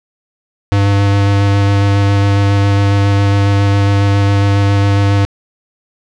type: tone with vibrato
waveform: square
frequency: 100 Hz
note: G2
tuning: 35 cents sharp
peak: -9 dBFS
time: 0.72-5.25 s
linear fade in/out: 0 ms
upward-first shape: square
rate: 7.3 Hz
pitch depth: 9 cents each way
effects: low-pass 5000 Hz 12 dB/octave